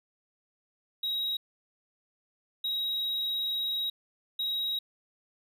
triangle tone bursts at uneven times, 3819 Hz, A#7, 41 cents sharp, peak -27 dBFS, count 3, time 1.03-1.37 / 2.64-3.9 / 4.39-4.79 s, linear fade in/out 5 ms, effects none

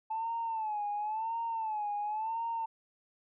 sine tone with vibrato, 872 Hz, A5, 16 cents flat, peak -31 dBFS, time 0.1-2.66 s, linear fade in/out 10 ms, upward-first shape sine, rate 0.95 Hz, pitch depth 100 cents each way, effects tanh soft clip ceiling -27 dBFS

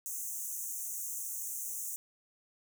pink high-pass noise, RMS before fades -39 dBFS, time 0.06-1.96 s, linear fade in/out 0 ms, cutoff 6100 Hz, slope 96 dB/octave, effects none

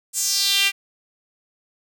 sawtooth tone with high-pass filter sweep, 395.4 Hz, G4, 15 cents sharp, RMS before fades -20 dBFS, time 0.13-0.72 s, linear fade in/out 50 ms, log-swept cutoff 8000 to 2400 Hz, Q 3.2, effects none

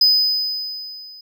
triangle tone with level ramp, 5010 Hz, D#8, 11 cents sharp, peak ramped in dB -8 to -37 dBFS, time 0.01-1.21 s, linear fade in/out 5 ms, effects none

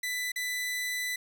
sawtooth tone with dropouts, 1992 Hz, B6, 14 cents sharp, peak -27 dBFS, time 0.03-1.16 s, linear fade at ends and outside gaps 5 ms, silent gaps 0.319-0.359 s, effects none

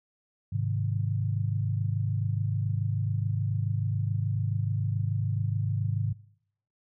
sine chord, Ab major, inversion none, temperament equal, 103.83 / 130.81 / 155.56 Hz, Ab2 / C3 / Eb3, 0 / 0 / 0 cents, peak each -28 / -31 / -34 dBFS, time 0.52-6.13 s, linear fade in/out 10 ms, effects noise-tail reverb RT60 0.7 s tail -22 dB re dry

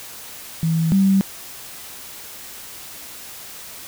sine tone pair in turn, 163.1 / 193.96 Hz, E3 / G3, -18 / -18 cents, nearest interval minor third, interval 300 cents, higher second, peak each -16 / -12 dBFS, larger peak second, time 0.63-0.92 / 0.92-1.21 s, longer neither, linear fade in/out 0 ms, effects white hiss -37 dBFS RMS until 3.87 s

